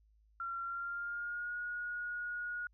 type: tone with pitch glide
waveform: sine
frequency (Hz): 1370 to 1445.6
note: F6 to F#6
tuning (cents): -34 to -41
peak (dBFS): -37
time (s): 0.4-2.67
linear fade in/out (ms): 2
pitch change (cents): +93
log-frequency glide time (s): 0.62-1.56
effects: added 53 Hz sine -65 dBFS peak until 2.73 s